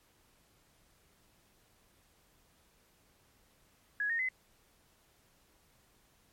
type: tone with pitch steps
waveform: sine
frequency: 1673 / 1845.6 / 2036 Hz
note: G#6 / A#6 / C7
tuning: +12 / -18 / -48 cents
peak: -30 dBFS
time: 4-4.288 s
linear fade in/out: 2 ms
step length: 96 ms
effects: pink hiss -68 dBFS RMS until 6.32 s + MP3 64 kbps